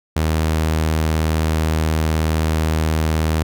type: tone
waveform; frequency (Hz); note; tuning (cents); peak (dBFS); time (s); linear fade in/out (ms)
sawtooth; 79; D#2; +27; -12; 0.16-3.43; 5
effects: none